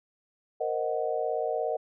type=chord; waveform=sine; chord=C half-diminished seventh; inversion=third; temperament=equal; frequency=466.2 / 523.3 / 622.3 / 740 Hz; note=Bb4 / C5 / Eb5 / Gb5; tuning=0 / 0 / 0 / 0 cents; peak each=-31 / -35 / -31 / -33 dBFS; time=0.6-1.77 s; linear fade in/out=10 ms; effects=none